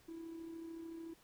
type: tone with amplitude modulation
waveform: triangle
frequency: 329.6 Hz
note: E4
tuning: in tune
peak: -40 dBFS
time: 0.08-1.14 s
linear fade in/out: 10 ms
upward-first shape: sine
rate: 33.6 Hz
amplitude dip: 50%
effects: tanh soft clip ceiling -40 dBFS + pink hiss -67 dBFS RMS until 1.23 s